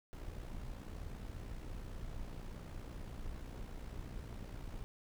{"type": "noise with amplitude modulation", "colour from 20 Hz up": "brown", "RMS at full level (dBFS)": -43, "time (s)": [0.13, 4.84], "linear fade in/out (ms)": 0, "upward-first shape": "sine", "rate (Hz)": 60.1, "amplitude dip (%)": 55, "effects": []}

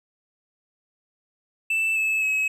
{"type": "tone with pitch steps", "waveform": "triangle", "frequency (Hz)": [2648, 2606, 2564], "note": ["E7", "E7", "E7"], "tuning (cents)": [7, -20, -49], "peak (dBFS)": -19, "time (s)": [1.7, 2.48], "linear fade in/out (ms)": 5, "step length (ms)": 260, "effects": []}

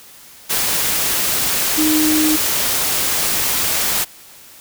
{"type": "tone in noise", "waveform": "sine", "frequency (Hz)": 309, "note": "D#4", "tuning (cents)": -12, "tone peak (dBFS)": -14, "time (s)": [1.77, 2.37], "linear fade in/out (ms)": 20, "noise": "white", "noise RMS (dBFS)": -18, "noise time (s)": [0.49, 4.05], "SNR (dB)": 1, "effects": ["white hiss -42 dBFS RMS until 4.6 s"]}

